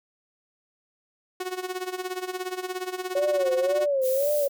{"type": "tone with tremolo", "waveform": "sawtooth", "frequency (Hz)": 368, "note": "F#4", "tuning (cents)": -9, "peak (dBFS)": -23, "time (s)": [1.4, 3.86], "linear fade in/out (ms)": 5, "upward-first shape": "sine", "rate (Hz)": 17, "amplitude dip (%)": 80}
{"type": "tone with vibrato", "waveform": "sine", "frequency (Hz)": 554.4, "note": "C#5", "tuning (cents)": 0, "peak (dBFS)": -21, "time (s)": [3.15, 4.48], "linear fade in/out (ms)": 5, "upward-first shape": "sine", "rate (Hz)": 1.9, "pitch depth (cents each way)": 120}
{"type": "noise", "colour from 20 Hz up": "violet", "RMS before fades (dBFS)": -33, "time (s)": [4.01, 4.49], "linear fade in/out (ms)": 50}
{"effects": []}